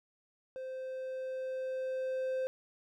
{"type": "tone with level ramp", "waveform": "triangle", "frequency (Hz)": 520, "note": "C5", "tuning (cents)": -11, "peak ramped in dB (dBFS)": [-37, -29], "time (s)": [0.56, 2.47], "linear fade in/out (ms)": 0, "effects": []}